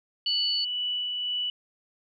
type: tone with tremolo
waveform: sine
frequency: 2960 Hz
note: F#7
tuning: in tune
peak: -26 dBFS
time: 0.26-1.5 s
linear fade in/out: 2 ms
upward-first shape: sine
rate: 2 Hz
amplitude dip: 25%
type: tone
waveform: sine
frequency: 4460 Hz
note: C#8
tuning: 10 cents sharp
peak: -26 dBFS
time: 0.26-0.65 s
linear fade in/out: 10 ms
effects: none